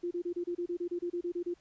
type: tone bursts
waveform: sine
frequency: 349.2 Hz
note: F4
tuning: in tune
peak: -31 dBFS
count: 14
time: 0.03-1.541 s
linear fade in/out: 10 ms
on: 81 ms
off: 29 ms
effects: pink hiss -67 dBFS RMS until 1.6 s + resampled to 16000 Hz